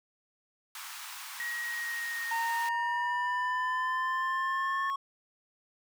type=high-pass noise; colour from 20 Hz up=pink; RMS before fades=-43 dBFS; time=0.75-2.69 s; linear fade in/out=2 ms; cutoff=890 Hz; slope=48 dB/octave
type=tone with pitch glide; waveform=sine; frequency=1897 to 1770 Hz; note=A#6 to A6; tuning=+30 to +10 cents; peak=-33 dBFS; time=1.4-4.9 s; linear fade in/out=0 ms; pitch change=-120 cents; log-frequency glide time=1.61-3.69 s
type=linear sweep; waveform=triangle; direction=up; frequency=915 to 1100 Hz; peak=-28 dBFS; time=2.31-4.96 s; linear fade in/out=5 ms
effects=none